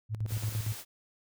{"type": "tone with tremolo", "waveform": "sine", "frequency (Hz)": 108.2, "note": "A2", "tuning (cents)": -29, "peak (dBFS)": -28, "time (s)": [0.09, 0.76], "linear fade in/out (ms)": 50, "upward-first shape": "square", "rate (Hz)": 8.7, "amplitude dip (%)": 70}
{"type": "clicks", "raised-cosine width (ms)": 2, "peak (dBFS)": -35, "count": 7, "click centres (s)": [0.255, 0.307, 0.367, 0.426, 0.481, 0.524, 0.558]}
{"type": "noise", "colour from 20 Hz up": "white", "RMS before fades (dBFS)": -43, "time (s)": [0.27, 0.85], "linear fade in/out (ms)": 50}
{"effects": []}